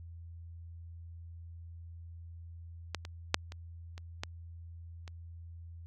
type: clicks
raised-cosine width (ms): 0.2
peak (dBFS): -16 / -26 / -6 / -28 / -30 / -18 / -30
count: 7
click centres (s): 2.947 / 3.051 / 3.344 / 3.521 / 3.979 / 4.235 / 5.078
effects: added 84 Hz sine -45 dBFS peak until 5.86 s

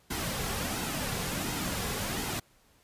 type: noise with flanger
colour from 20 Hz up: pink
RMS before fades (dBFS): -33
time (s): 0.1-2.4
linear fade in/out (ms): 10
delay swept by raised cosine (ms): 1.7 to 3.3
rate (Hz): 1.4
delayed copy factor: -0.5
effects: pink hiss -64 dBFS RMS until 2.83 s + resampled to 32000 Hz

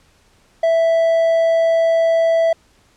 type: tone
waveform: triangle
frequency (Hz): 659.3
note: E5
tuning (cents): 0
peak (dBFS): -10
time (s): 0.63-2.53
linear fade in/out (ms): 5
effects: pink hiss -55 dBFS RMS until 2.96 s + low-pass 9000 Hz 12 dB/octave

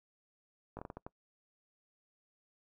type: slowing click train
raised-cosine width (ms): 1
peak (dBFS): -29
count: 7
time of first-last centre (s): 0.77-1.065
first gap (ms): 19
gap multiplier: 1.38
effects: noise-tail reverb RT60 0.1 s tail -23 dB re dry

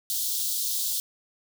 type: high-pass noise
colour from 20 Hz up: white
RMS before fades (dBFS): -28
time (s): 0.1-1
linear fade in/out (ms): 0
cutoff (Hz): 3400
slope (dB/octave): 48
effects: none

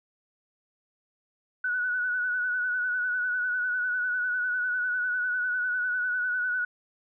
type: tone with vibrato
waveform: sine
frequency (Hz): 1480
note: F#6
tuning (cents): 0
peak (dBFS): -25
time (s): 1.64-6.65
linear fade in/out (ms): 5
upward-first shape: sine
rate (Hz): 10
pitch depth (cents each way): 38
effects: none

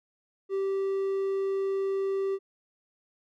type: tone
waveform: triangle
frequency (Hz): 389.4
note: G4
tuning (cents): -12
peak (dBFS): -24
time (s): 0.49-2.39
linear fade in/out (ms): 50
effects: none

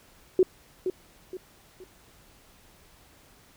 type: tone with echo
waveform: sine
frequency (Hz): 370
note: F#4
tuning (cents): 0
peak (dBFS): -15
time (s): 0.39-0.43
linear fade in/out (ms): 2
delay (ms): 470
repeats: 3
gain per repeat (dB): -9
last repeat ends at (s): 1.84
effects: pink hiss -57 dBFS RMS until 3.56 s

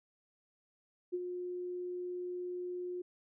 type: tone with ADSR envelope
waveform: sine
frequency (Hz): 358.3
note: F4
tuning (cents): +44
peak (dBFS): -31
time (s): 1.12-3.02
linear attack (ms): 22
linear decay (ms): 40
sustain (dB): -6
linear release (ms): 8
effects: none

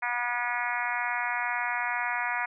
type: harmonic tone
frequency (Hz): 242.1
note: B3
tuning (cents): -34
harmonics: 3 / 4 / 5 / 6 / 7 / 8 / 9 / 10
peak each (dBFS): -36 / -33 / -38 / -35 / -35 / -35 / -35 / -40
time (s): 0.02-2.46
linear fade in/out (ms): 10
effects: none

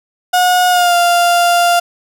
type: tone with pitch glide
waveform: 35% pulse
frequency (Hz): 724 to 696.5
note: F#5 to F5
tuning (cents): -38 to -5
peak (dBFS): -7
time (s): 0.33-1.8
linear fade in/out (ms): 10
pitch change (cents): -67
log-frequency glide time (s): 0.69-0.95
effects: none

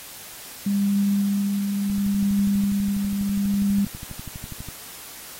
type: tone with tremolo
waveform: sine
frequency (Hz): 200.4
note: G3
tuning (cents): +38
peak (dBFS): -17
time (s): 0.66-3.85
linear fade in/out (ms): 5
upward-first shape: triangle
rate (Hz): 0.71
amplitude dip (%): 45
type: click train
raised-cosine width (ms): 5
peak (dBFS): -23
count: 35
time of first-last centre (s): 1.9-4.687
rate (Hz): 12.2
effects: white hiss -40 dBFS RMS until 5.39 s + AAC 48 kbps

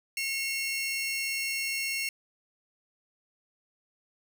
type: tone pair together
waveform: sawtooth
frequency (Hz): 2174 / 2737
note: C#7 / F7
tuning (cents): -34 / -36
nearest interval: major third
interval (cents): 398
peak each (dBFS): -29 / -29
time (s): 0.17-2.09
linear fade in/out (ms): 2
effects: none

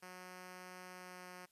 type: tone with pitch glide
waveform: 5% pulse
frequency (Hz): 182.6 to 181.02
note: F#3 to F#3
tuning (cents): -23 to -38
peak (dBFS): -39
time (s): 0.02-1.46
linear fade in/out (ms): 10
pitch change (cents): -15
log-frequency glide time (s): 0.91-1.32
effects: white hiss -75 dBFS RMS until 1.51 s + resampled to 32000 Hz

